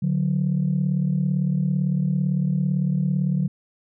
sine tone pair together, 145.6 / 183.44 Hz, D3 / F#3, -15 / -15 cents, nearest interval major third, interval 400 cents, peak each -21 dBFS, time 0.02-3.48 s, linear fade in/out 10 ms, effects tanh soft clip ceiling -13 dBFS

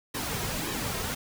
pink noise with flanger, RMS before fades -32 dBFS, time 0.14-1.15 s, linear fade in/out 10 ms, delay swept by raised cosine 1.4 to 3.5 ms, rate 1.8 Hz, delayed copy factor -0.6, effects none

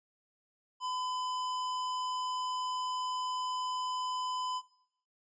square tone, 1009 Hz, B5, 37 cents sharp, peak -34 dBFS, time 0.8-4.62 s, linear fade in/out 50 ms, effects noise-tail reverb RT60 0.7 s tail -19 dB re dry + resampled to 16000 Hz

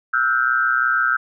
sine tone cluster, 1315 / 1438 / 1564 Hz, E6 / F#6 / G6, -5 / -50 / -4 cents, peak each -20 dBFS, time 0.13-1.17 s, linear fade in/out 10 ms, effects none

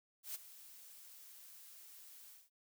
blue noise with ADSR envelope, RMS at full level -42 dBFS, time 0.23-2.5 s, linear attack 120 ms, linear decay 15 ms, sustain -15 dB, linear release 190 ms, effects none

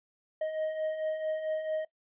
triangle beating tone pair, 622.3 / 626.8 Hz, D#5 / D#5, 0 / +13 cents, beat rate 4.5 Hz, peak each -37 / -29 dBFS, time 0.41-1.85 s, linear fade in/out 5 ms, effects noise-tail reverb RT60 0.1 s tail -19 dB re dry + resampled to 8000 Hz

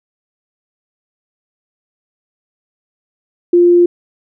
sine tone, 349.5 Hz, F4, 1 cent sharp, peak -5 dBFS, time 3.53-3.86 s, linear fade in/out 5 ms, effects none

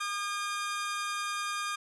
sawtooth tone pair together, 1214.6 / 1616 Hz, D#6 / G#6, -42 / -48 cents, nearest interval perfect fourth, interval 494 cents, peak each -29 / -35 dBFS, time 0-1.76 s, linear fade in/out 10 ms, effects resampled to 24000 Hz

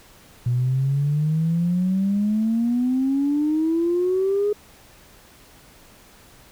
sine exponential sweep, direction up, 120 to 419.2 Hz, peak -17 dBFS, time 0.46-4.53 s, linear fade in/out 5 ms, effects tanh soft clip ceiling -13 dBFS + pink hiss -50 dBFS RMS until 6.51 s

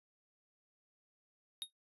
square tone with exponential decay, 3729 Hz, A#7, in tune, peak -34 dBFS, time 1.62-1.7 s, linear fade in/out 0 ms, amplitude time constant 16 ms, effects noise-tail reverb RT60 0.1 s tail -17 dB re dry + resampled to 32000 Hz

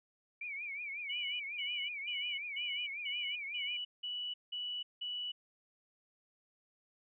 sine tone with vibrato, 2312 Hz, D7, 28 cents flat, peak -39 dBFS, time 0.41-3.77 s, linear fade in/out 5 ms, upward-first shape triangle, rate 5.5 Hz, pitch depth 130 cents each way
sine tone bursts, 2952 Hz, F#7, 5 cents flat, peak -37 dBFS, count 9, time 1.09-5.32 s, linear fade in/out 10 ms, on 310 ms, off 180 ms
effects none

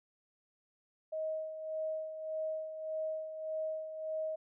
sine tone with tremolo, 630 Hz, D#5, 21 cents sharp, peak -33 dBFS, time 1.12-4.36 s, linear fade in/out 10 ms, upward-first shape sine, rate 1.7 Hz, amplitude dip 60%, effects none

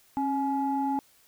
sine tone pair together, 272.1 / 844.6 Hz, C#4 / G#5, -32 / +29 cents, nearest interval octave + minor sixth, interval 1961 cents, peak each -27 dBFS, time 0.17-0.99 s, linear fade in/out 0 ms, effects tanh soft clip ceiling -18 dBFS + white hiss -61 dBFS RMS until 1.27 s

